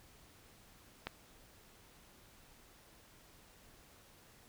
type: click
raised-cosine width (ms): 0.3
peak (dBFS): -22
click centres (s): 1.07
effects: pink hiss -62 dBFS RMS until 4.48 s